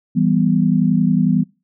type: chord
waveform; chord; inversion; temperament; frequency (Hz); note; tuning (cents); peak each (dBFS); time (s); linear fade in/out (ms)
sine; E minor; none; equal; 164.81 / 196 / 246.9; E3 / G3 / B3; 0 / 0 / 0; -17; 0.15-1.44; 20
effects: noise-tail reverb RT60 0.3 s tail -22 dB re dry